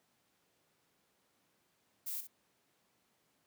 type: noise with echo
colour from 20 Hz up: violet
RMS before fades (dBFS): -40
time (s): 2.06-2.21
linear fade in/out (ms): 10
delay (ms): 64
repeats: 1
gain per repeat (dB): -10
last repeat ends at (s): 2.274
effects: pink hiss -75 dBFS RMS until 3.46 s + high-pass 150 Hz 12 dB/octave